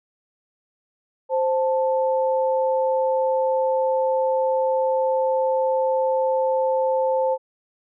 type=tone pair together; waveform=sine; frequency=523.3 / 880 Hz; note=C5 / A5; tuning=0 / 0 cents; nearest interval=major sixth; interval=900 cents; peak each=-19 / -24 dBFS; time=1.29-7.38 s; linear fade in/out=50 ms; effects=none